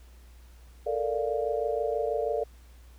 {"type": "chord", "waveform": "sine", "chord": "Bb major seventh", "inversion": "third", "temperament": "equal", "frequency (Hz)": [440, 466.2, 587.3, 698.5], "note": ["A4", "Bb4", "D5", "F5"], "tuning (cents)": [0, 0, 0, 0], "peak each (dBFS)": [-31, -31, -31, -34], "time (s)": [0.86, 2.44], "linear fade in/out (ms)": 10, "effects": ["added 60 Hz sine -49 dBFS peak until 2.98 s", "pink hiss -61 dBFS RMS until 2.98 s"]}